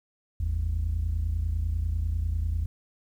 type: tone pair together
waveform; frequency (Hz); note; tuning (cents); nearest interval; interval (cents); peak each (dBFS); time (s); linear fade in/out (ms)
sine; 51.22 / 81.3; G#1 / E2; -23 / -23; minor sixth; 800; -27 / -25; 0.4-2.66; 5
effects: tanh soft clip ceiling -21 dBFS + 10-bit